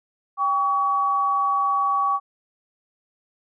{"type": "tone pair together", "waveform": "sine", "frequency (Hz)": [793, 1131], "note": ["G5", "C#6"], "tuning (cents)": [20, 34], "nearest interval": "tritone", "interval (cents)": 614, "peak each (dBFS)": [-26, -19], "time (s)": [0.37, 2.2], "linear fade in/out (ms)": 50, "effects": []}